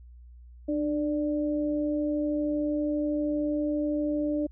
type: tone pair together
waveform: sine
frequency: 300.2 / 587.3 Hz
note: D4 / D5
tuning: +38 / 0 cents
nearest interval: octave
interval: 1162 cents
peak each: -26 / -31 dBFS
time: 0.68-4.47 s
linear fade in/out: 10 ms
effects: added 60 Hz sine -46 dBFS peak until 4.51 s